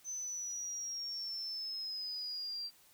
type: exponential sweep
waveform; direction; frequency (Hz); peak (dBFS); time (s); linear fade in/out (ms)
sine; down; 6130 to 4699; -38; 0.04-2.71; 50
effects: white hiss -64 dBFS RMS until 2.93 s